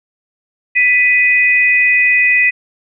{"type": "tone pair together", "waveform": "sine", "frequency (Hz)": [1984, 2500], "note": ["B6", "D#7"], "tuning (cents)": [7, 8], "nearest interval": "major third", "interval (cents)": 401, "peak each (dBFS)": -11, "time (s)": [0.75, 2.51], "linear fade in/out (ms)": 20, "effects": []}